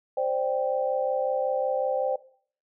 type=chord; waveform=sine; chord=C suspended second; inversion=none; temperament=just; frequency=523.3 / 588.7 / 784.9 Hz; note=C5 / D5 / G5; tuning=0 / +4 / +2 cents; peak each=-26 / -29 / -30 dBFS; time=0.17-2.16 s; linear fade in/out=5 ms; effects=noise-tail reverb RT60 0.5 s tail -18 dB re dry